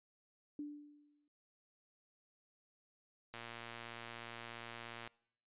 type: tone with exponential decay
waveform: sine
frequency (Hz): 293.7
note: D4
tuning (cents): 0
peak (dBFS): -39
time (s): 0.59-1.28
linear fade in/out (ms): 2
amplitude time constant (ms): 150
type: click train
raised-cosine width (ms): 0.3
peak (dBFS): -31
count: 204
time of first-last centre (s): 3.34-5.075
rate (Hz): 117
effects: noise-tail reverb RT60 0.7 s tail -24 dB re dry + resampled to 8000 Hz